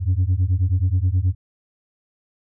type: beating tone pair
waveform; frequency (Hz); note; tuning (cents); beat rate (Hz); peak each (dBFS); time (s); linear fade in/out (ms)
sine; 87.31 / 96.71; F2 / G2; 0 / -23; 9.4; -17; 0-1.35; 50
effects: tanh soft clip ceiling -13 dBFS